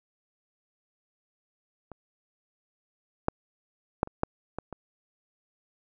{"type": "clicks", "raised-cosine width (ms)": 1, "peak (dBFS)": [-28, -9, -8, -27, -10, -19, -24], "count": 7, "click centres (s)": [1.917, 3.284, 4.031, 4.074, 4.234, 4.586, 4.727], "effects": []}